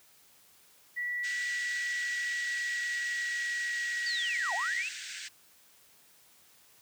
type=tone with pitch glide; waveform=sine; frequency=1949 to 1914.4 Hz; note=B6 to A#6; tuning=-23 to +46 cents; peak=-31 dBFS; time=0.96-4.83 s; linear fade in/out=20 ms; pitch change=-31 cents; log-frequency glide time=1.33-4.08 s
type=band-pass noise; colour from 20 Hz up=pink; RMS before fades=-42 dBFS; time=1.23-5.29 s; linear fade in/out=20 ms; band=1500 to 8500 Hz; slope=96 dB/octave
type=linear two-way sweep; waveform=sine; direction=down then up; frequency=4699 to 660 to 2744 Hz; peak=-33 dBFS; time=4.06-4.89 s; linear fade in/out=5 ms; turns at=4.54 s
effects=white hiss -61 dBFS RMS until 6.81 s + high-pass 60 Hz 12 dB/octave